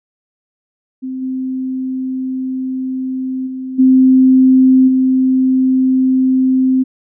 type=tone with level steps; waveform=sine; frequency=260 Hz; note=C4; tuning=11 cents flat; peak=-20 / -17 / -21 / -5 / -9 dBFS; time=1.02-6.84 s; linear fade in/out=20 ms; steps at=1.21 / 3.46 / 3.78 / 4.87 s; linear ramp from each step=20 ms; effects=none